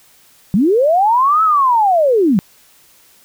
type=linear two-way sweep; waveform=sine; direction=up then down; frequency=170.5 to 1318.5 to 170.5 Hz; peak=-9 dBFS; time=0.54-2.39 s; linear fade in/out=0 ms; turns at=1.43 s; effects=white hiss -49 dBFS RMS until 3.24 s